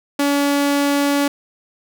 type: tone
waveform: sawtooth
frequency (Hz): 284.3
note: C#4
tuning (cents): +44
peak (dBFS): -11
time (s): 0.19-1.28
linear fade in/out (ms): 5
effects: none